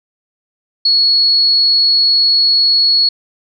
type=tone; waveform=sine; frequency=4358 Hz; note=C#8; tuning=30 cents flat; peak=-8 dBFS; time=0.85-3.09 s; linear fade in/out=5 ms; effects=none